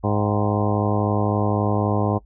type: harmonic tone with a mistuned harmonic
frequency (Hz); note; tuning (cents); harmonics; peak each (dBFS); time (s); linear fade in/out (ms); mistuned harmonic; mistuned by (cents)
103.83; G#2; 0; 1 / 2 / 3 / 4 / 5 / 6 / 7 / 8 / 9 / 10; -22 / -25 / -27 / -28 / -29 / -30 / -30 / -31 / -32 / -32; 0.03-2.19; 20; 8; -68
effects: noise-tail reverb RT60 0.1 s tail -22 dB re dry + added 50 Hz sine -47 dBFS peak until 2.25 s